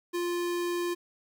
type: tone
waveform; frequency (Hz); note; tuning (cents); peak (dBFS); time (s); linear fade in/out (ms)
square; 349.2; F4; 0; -29; 0.13-0.95; 20
effects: 11-bit